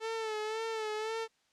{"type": "tone with vibrato", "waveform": "sawtooth", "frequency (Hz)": 439, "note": "A4", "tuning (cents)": -4, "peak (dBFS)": -30, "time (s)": [0, 1.28], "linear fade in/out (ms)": 50, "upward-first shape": "sine", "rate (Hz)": 1.9, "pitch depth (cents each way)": 51, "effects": ["white hiss -72 dBFS RMS until 1.52 s", "low-pass 6000 Hz 12 dB/octave"]}